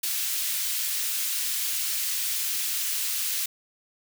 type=high-pass noise; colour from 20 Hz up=white; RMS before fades=-28 dBFS; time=0.03-3.46 s; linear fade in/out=5 ms; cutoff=2300 Hz; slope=12 dB/octave; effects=none